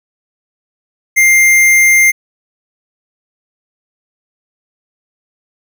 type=tone; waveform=square; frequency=2100 Hz; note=C7; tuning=6 cents sharp; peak=-6 dBFS; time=1.16-2.12 s; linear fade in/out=20 ms; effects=none